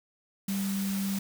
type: tone in noise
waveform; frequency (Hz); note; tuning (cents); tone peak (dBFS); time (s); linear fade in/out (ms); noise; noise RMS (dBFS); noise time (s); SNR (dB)
sine; 196; G3; 0; -28; 0.48-1.19; 5; white; -39; 0.48-1.19; +8
effects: none